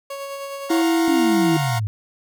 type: tone with tremolo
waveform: 30% pulse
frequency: 554.4 Hz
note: C#5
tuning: in tune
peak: -25 dBFS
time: 0.1-0.82 s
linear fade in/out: 5 ms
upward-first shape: sine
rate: 9.7 Hz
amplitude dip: 30%
type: chord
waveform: sawtooth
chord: Gb major seventh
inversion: third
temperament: equal with one note detuned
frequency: 698.5 / 740 / 932.3 / 1081.5 Hz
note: F5 / Gb5 / Bb5 / Db6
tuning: 0 / 0 / 0 / -43 cents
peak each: -23 / -26 / -25 / -28 dBFS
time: 0.69-1.8 s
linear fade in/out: 20 ms
type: tone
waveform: sine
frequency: 329.6 Hz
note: E4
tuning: in tune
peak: -16 dBFS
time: 0.7-1.57 s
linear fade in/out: 5 ms
type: exponential sweep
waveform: sine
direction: down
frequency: 296.5 to 100.6 Hz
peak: -20 dBFS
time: 1.08-1.87 s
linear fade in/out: 0 ms
effects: none